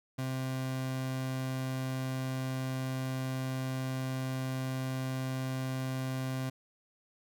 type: tone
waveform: 30% pulse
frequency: 130.81 Hz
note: C3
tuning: in tune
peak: -30 dBFS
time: 0.18-6.5 s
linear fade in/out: 10 ms
effects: none